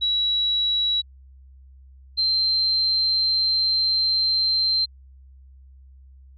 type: tone pair in turn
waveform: sine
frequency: 3900 / 4132 Hz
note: B7 / C8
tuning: -23 / -22 cents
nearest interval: minor second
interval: 101 cents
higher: second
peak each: -19 / -18 dBFS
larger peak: second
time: 0.01-1.02 / 2.17-4.86 s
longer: second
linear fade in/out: 20 ms
effects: added 66 Hz sine -45 dBFS peak until 6.37 s